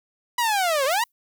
sawtooth linear two-way sweep, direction down then up, 987.8 to 514 to 987.8 Hz, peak -16 dBFS, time 0.38-1.04 s, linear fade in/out 5 ms, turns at 0.85 s
violet noise with exponential decay, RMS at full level -34 dBFS, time 0.91-1.12 s, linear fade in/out 1 ms, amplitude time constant 44 ms
effects none

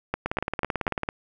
two click trains, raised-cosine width 0.5 ms, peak -11 / -10 dBFS, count 16 / 4, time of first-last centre 0.26-1.089 / 0.14-0.879 s, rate 18.1 / 4.06 Hz, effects none

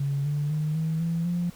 sine tone with pitch steps, 140 / 146.28 / 152.85 / 159.71 / 166.87 / 174.36 Hz, C#3 / D3 / D#3 / D#3 / E3 / F3, +18 / -7 / -30 / +46 / +21 / -3 cents, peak -23 dBFS, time 0-1.5 s, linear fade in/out 5 ms, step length 250 ms, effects tanh soft clip ceiling -19 dBFS + pink hiss -51 dBFS RMS until 1.55 s

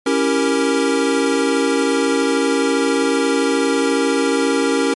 square chord, C# diminished seventh, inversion none, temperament equal, 277.2 / 329.6 / 392 / 466.2 Hz, C#4 / E4 / G4 / Bb4, 0 / 0 / 0 / 0 cents, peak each -19 / -24 / -22 / -20 dBFS, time 0.06-4.94 s, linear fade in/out 5 ms, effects MP3 48 kbps

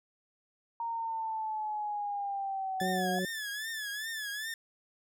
sine linear sweep, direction down, 931 to 720 Hz, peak -32 dBFS, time 0.8-3.19 s, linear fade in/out 2 ms
sawtooth tone with vibrato, 1726 Hz, A6, 34 cents flat, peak -32 dBFS, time 2.8-4.54 s, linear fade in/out 2 ms, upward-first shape triangle, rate 2.5 Hz, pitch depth 110 cents each way
harmonic tone, 185.2 Hz, F#3, 2 cents sharp, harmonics 1 / 2 / 3, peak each -33 / -36 / -38 dBFS, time 2.81-3.25 s, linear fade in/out 2 ms
effects none

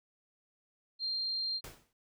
sine tone, 4186 Hz, C8, in tune, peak -32 dBFS, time 0.99-1.61 s, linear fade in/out 50 ms
pink noise with exponential decay, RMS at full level -43 dBFS, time 1.64-1.93 s, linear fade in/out 2 ms, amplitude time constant 63 ms
effects none

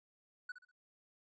triangle tone with echo, 1480 Hz, F#6, in tune, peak -39 dBFS, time 0.49-0.52 s, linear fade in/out 5 ms, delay 65 ms, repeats 3, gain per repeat -10 dB, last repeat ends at 0.715 s, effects resampled to 16000 Hz

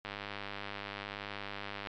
click train, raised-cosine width 0.3 ms, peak -23 dBFS, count 185, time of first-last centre 0.05-1.872 s, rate 101 Hz, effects low-pass 5000 Hz 12 dB/octave + MP3 96 kbps

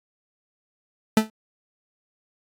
40% pulse tone with exponential decay, 218.4 Hz, A3, 13 cents flat, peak -10 dBFS, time 1.17-1.3 s, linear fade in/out 2 ms, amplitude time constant 27 ms, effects AAC 48 kbps

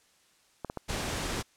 clicks, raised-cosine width 1 ms, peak -20 dBFS, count 3, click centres 0.647 / 0.699 / 0.773 s
pink noise, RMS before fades -33 dBFS, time 0.88-1.43 s, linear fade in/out 20 ms
effects white hiss -65 dBFS RMS until 1.56 s + low-pass 9000 Hz 12 dB/octave

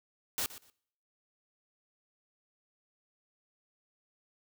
white noise with echo, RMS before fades -33 dBFS, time 0.38-0.46 s, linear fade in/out 0 ms, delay 120 ms, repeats 2, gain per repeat -15 dB, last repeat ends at 0.7 s, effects noise-tail reverb RT60 0.7 s tail -26 dB re dry

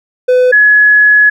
triangle / sine tone pair in turn, 503 / 1691.9 Hz, B4 / G#6, +32 / +32 cents, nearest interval octave + major sixth, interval 2100 cents, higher second, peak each -3 dBFS, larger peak neither, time 0.28-0.52 / 0.52-1.3 s, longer second, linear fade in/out 10 ms, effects none

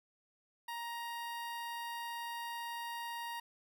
sawtooth tone with notch filter, 938 Hz, A#5, 11 cents sharp, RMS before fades -42 dBFS, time 0.68-3.4 s, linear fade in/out 5 ms, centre 6800 Hz, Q 1.6, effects none

